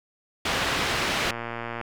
white low-pass noise, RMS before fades -26 dBFS, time 0.45-1.31 s, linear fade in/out 5 ms, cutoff 2900 Hz, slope 12 dB/octave
click train, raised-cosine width 0.5 ms, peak -17 dBFS, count 68, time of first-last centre 1.24-1.813 s, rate 117 Hz
effects none

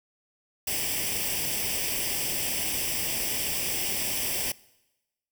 white noise with comb filter, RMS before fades -29 dBFS, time 0.67-4.52 s, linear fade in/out 5 ms, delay 0.37 ms, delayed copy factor +0.75, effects noise-tail reverb RT60 1.0 s tail -22 dB re dry

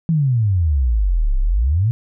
sine exponential two-way sweep, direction down then up, 170 to 31.4 to 123.1 Hz, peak -13 dBFS, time 0.09-1.91 s, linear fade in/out 0 ms, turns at 1.38 s, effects none

